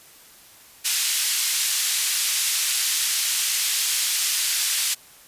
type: band-pass noise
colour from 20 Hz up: white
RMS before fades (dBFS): -23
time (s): 0.84-4.95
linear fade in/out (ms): 20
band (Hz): 2400 to 10000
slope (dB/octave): 12
effects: white hiss -49 dBFS RMS until 5.27 s + resampled to 32000 Hz